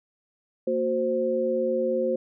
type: tone cluster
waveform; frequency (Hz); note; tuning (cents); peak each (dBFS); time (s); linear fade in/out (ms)
sine; 230.9 / 368.4 / 523; A#3 / F#4 / C5; -16 / -7 / -1; -30 / -28 / -24; 0.67-2.16; 5
effects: none